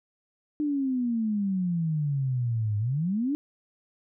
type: exponential two-way sweep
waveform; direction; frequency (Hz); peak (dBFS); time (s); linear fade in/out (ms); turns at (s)
sine; down then up; 303.1 to 102.2 to 303.1; -24; 0.6-3.35; 0; 2.78
effects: none